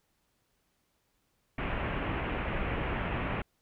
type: low-pass noise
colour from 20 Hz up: pink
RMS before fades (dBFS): -33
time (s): 1.58-3.42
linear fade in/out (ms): 5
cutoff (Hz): 2800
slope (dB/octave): 48
effects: pink hiss -75 dBFS RMS until 3.61 s